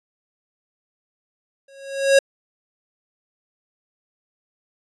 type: tone with exponential growth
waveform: square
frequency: 548 Hz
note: C#5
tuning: 20 cents flat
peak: -9 dBFS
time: 1.68-2.19 s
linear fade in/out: 5 ms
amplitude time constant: 110 ms
effects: resampled to 24000 Hz